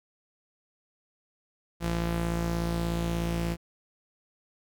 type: tone pair together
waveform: sawtooth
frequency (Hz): 56.68 / 170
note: A#1 / F3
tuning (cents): -48 / -46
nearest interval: octave + perfect fifth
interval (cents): 1902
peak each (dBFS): -27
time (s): 1.8-3.57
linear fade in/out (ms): 50
effects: none